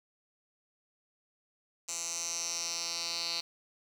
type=tone with band-pass filter sweep; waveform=10% pulse; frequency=168.8 Hz; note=E3; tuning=41 cents sharp; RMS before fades=-36 dBFS; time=1.88-3.41 s; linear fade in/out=10 ms; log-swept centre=6900 to 4500 Hz; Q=4.8; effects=9-bit